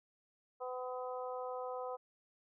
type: harmonic tone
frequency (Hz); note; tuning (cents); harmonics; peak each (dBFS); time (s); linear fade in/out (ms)
252.6; B3; +39; 2 / 3 / 4 / 5; -41 / -45 / -47 / -49; 0.6-1.97; 20
effects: none